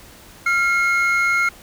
triangle tone pair together, 1385.7 / 2158 Hz, F6 / C#7, -14 / -47 cents, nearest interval minor sixth, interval 767 cents, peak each -16 dBFS, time 0.46-1.49 s, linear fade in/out 5 ms, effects tanh soft clip ceiling -6 dBFS + pink hiss -44 dBFS RMS until 1.62 s

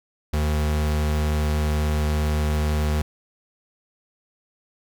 square tone pair together, 75.3 / 153.14 Hz, D2 / D#3, +44 / -27 cents, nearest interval octave, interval 1229 cents, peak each -21 / -30 dBFS, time 0.33-3.02 s, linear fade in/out 5 ms, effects none

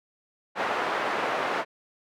pink band-pass noise, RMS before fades -28 dBFS, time 0.55-1.65 s, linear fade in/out 50 ms, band 550 to 1700 Hz, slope 12 dB/octave, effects none

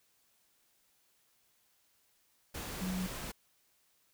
sine tone in noise, 185 Hz, F#3, in tune, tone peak -34 dBFS, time 2.81-3.07 s, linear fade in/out 10 ms, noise pink, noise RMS -42 dBFS, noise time 2.54-3.32 s, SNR +5 dB, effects white hiss -72 dBFS RMS until 4.13 s

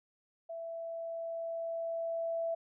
sine tone with level ramp, 664 Hz, E5, 12 cents sharp, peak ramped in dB -39 to -31 dBFS, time 0.49-2.55 s, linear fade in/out 10 ms, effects none

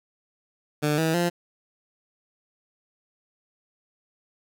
15% pulse tone with pitch steps, 149.4 / 161.05 / 173.61 Hz, D3 / E3 / F3, +30 / -40 / -10 cents, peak -15 dBFS, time 0.82-1.3 s, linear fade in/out 20 ms, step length 160 ms, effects none

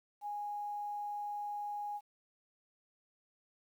sine tone with quantisation, 826 Hz, G#5, 10 cents flat, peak -37 dBFS, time 0.21-2.01 s, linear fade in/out 50 ms, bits 11, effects none

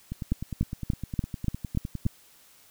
two click trains, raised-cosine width 5 ms, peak -20 / -12 dBFS, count 20 / 7, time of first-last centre 0.12-2.055 / 0.32-2.064 s, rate 9.82 / 3.44 Hz, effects white hiss -57 dBFS RMS until 2.7 s

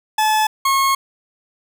40% pulse tone pair in turn, 863 / 1087.3 Hz, A5 / C#6, -34 / -34 cents, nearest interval major third, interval 400 cents, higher second, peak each -13 dBFS, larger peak neither, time 0.18-0.47 / 0.65-0.95 s, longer second, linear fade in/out 5 ms, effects none

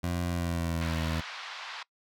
20% pulse tone with pitch glide, 87.31 to 80.53 Hz, F2 to E2, 0 to -40 cents, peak -24 dBFS, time 0.03-1.21 s, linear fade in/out 10 ms, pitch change -140 cents, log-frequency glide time 0.29-1.03 s
pink band-pass noise, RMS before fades -41 dBFS, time 0.81-1.83 s, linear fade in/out 5 ms, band 880 to 4600 Hz, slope 24 dB/octave
effects noise-tail reverb RT60 0.1 s tail -22 dB re dry

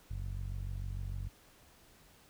sawtooth tone with low-pass filter, 46.67 Hz, F#1, 16 cents sharp, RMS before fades -39 dBFS, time 0.1-1.29 s, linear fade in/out 10 ms, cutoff 110 Hz, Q 2, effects pink hiss -62 dBFS RMS until 2.29 s

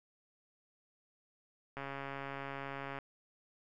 click train, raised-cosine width 0.5 ms, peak -27 dBFS, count 169, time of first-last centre 1.77-2.987 s, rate 138 Hz, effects none

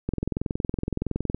click train, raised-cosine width 3 ms, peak -13 dBFS, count 28, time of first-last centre 0.09-1.346 s, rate 21.5 Hz, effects none

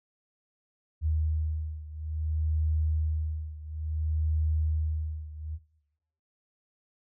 sine beating tone pair, 77.78 / 78.36 Hz, D#2 / D#2, 0 / +13 cents, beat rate 0.58 Hz, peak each -28 / -31 dBFS, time 1.01-5.59 s, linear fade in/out 50 ms, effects noise-tail reverb RT60 0.9 s tail -20 dB re dry

